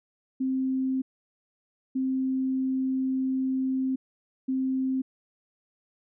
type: tone bursts at uneven times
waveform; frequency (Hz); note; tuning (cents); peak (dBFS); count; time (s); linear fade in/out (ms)
sine; 262.4; C4; +5; -24; 3; 0.4-1.02 / 1.95-3.96 / 4.48-5.02; 10
effects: none